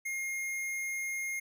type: tone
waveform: square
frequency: 2135 Hz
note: C7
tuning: 34 cents sharp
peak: -34 dBFS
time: 0.05-1.4 s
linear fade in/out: 10 ms
effects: none